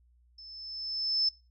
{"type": "tone with level ramp", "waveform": "sine", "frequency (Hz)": 5260, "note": "E8", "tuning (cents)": -5, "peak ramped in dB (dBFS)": [-46, -22], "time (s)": [0.38, 1.29], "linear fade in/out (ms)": 5, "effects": ["noise-tail reverb RT60 0.3 s tail -23 dB re dry", "added 60 Hz sine -61 dBFS peak until 1.5 s"]}